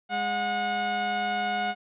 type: tone pair together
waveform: sawtooth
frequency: 205.8 / 727 Hz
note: G#3 / F#5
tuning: -16 / -31 cents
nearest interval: octave + minor seventh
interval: 2185 cents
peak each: -31 / -22 dBFS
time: 0.09-1.75 s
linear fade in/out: 50 ms
effects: resampled to 8000 Hz